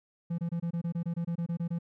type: tone bursts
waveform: triangle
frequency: 169.6 Hz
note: E3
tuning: 50 cents sharp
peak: -27 dBFS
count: 14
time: 0.3-1.788 s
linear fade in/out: 10 ms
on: 84 ms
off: 24 ms
effects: none